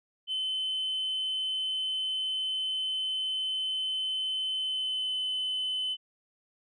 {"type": "tone with pitch glide", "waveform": "sine", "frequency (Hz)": [3053, 3032], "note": ["G7", "F#7"], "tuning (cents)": [-46, 42], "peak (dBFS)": -27, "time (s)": [0.27, 5.97], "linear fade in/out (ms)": 50, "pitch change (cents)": -12, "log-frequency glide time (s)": [4.57, 5.17], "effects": ["tanh soft clip ceiling -26 dBFS"]}